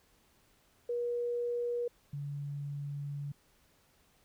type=tone pair in turn; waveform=sine; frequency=479.9 / 143.08 Hz; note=B4 / D3; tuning=-50 / -45 cents; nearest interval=octave + major sixth; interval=2095 cents; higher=first; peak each=-31 / -36 dBFS; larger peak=first; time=0.89-1.88 / 2.13-3.32 s; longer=second; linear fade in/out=5 ms; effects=pink hiss -68 dBFS RMS until 4.24 s